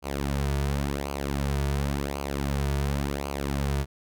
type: tone with flanger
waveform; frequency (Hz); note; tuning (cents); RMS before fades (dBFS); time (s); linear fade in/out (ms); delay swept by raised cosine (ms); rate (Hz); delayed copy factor
sawtooth; 70; C#2; +18; -28; 0.02-3.86; 50; 0.54 to 3.84; 0.92; -0.7
effects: none